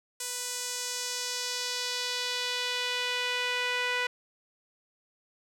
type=tone with band-pass filter sweep; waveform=sawtooth; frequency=493.9 Hz; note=B4; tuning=in tune; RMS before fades=-32 dBFS; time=0.2-4.07 s; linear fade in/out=5 ms; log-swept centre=8200 to 2200 Hz; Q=1.5; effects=none